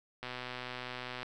click train, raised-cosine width 0.3 ms, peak -24 dBFS, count 126, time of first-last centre 0.23-1.23 s, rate 125 Hz, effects none

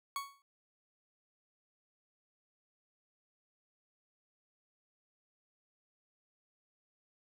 40% pulse tone with exponential decay, 1113 Hz, C#6, 7 cents sharp, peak -32 dBFS, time 0.16-0.42 s, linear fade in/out 1 ms, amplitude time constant 55 ms, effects none

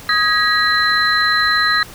sine tone cluster, 1256 / 1653 / 1916 / 4063 Hz, D#6 / G#6 / A#6 / B7, +16 / -9 / +47 / +48 cents, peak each -18 dBFS, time 0.09-1.83 s, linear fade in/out 2 ms, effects pink hiss -37 dBFS RMS until 1.94 s

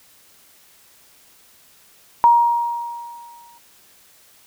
sine tone with exponential decay, 944 Hz, A#5, 22 cents sharp, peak -7 dBFS, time 2.24-3.58 s, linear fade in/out 0 ms, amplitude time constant 290 ms, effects white hiss -52 dBFS RMS until 4.46 s

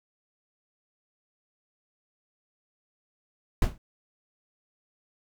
brown noise with exponential decay, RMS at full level -17 dBFS, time 3.62-3.78 s, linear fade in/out 2 ms, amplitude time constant 34 ms, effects none

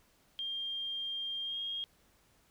sine tone with pitch glide, 3200 to 3248 Hz, G7 to G#7, +35 to -39 cents, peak -35 dBFS, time 0.39-1.84 s, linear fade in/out 0 ms, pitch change +26 cents, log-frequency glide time 1.43-1.58 s, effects pink hiss -68 dBFS RMS until 2.5 s

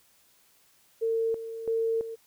sine tone with tremolo, 453 Hz, A#4, 50 cents flat, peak -24 dBFS, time 1.01-2.16 s, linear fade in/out 20 ms, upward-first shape square, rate 1.5 Hz, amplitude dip 70%, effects white hiss -63 dBFS RMS until 2.26 s

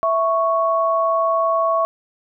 sine tone pair together, 659.2 / 1108.7 Hz, E5 / C#6, 0 / 0 cents, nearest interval major sixth, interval 900 cents, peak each -18 dBFS, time 0.03-1.85 s, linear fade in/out 0 ms, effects none

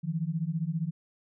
sine beating tone pair, 155.5 / 170.5 Hz, D#3 / F3, -1 / -41 cents, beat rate 15 Hz, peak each -31 dBFS, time 0.03-0.91 s, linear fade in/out 20 ms, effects none

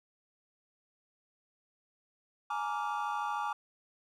triangle chord, Bb dominant seventh, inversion third, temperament just, 839.1 / 932.3 / 1165.4 / 1398.5 Hz, Ab5 / Bb5 / D6 / F6, +18 / 0 / -14 / +2 cents, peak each -34 / -37 / -35 / -40 dBFS, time 2.5-3.53 s, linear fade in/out 5 ms, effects none

